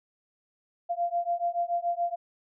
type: beating tone pair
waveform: sine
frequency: 689 / 696 Hz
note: F5 / F5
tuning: -24 / -6 cents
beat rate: 7 Hz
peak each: -29 dBFS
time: 0.89-2.16 s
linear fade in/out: 20 ms
effects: none